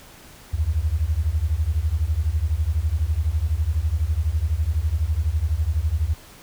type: beating tone pair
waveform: sine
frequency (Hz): 72 / 84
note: D2 / E2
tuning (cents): -34 / +33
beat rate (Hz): 12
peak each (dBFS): -22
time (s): 0.53-6.14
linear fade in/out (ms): 10
effects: pink hiss -46 dBFS RMS until 6.42 s